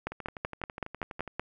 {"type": "two click trains", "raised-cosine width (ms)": 0.5, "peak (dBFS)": [-24, -16], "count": [15, 8], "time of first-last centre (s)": [[0.12, 1.277], [0.07, 1.396]], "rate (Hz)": [12.1, 5.28], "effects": []}